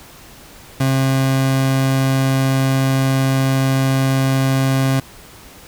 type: tone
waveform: 30% pulse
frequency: 133.7 Hz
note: C3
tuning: 38 cents sharp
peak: -11 dBFS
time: 0.8-5 s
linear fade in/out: 5 ms
effects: pink hiss -41 dBFS RMS until 5.67 s